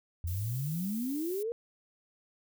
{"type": "exponential sweep", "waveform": "sine", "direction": "up", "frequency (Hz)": [81.4, 481.2], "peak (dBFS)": -31, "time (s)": [0.24, 1.52], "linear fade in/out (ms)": 0}
{"type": "noise", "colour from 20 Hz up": "violet", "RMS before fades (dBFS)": -44, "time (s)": [0.27, 1.43], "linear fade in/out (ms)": 5}
{"effects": []}